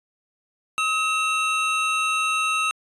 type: tone pair together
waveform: square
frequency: 1274.2 / 2700 Hz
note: D#6 / E7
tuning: +41 / +41 cents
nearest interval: octave + minor second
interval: 1300 cents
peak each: -24 dBFS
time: 0.78-2.71 s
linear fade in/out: 0 ms
effects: resampled to 24000 Hz